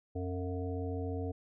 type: harmonic tone with a mistuned harmonic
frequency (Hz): 90.7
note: F#2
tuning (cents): -34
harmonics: 1 / 3 / 5 / 7 / 8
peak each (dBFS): -36 / -40 / -40 / -48 / -48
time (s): 0.15-1.32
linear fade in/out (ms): 10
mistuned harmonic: 7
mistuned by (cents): +44
effects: none